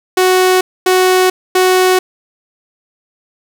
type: tone bursts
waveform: sawtooth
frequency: 370 Hz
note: F#4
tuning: in tune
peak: -4 dBFS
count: 3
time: 0.17-1.99 s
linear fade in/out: 5 ms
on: 440 ms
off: 250 ms
effects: none